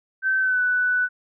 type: tone with pitch glide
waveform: sine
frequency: 1543 to 1489.6 Hz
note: G6 to F#6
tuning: -28 to +11 cents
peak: -18 dBFS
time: 0.22-1.09 s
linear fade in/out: 50 ms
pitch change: -61 cents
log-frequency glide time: 0.39-0.61 s
effects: none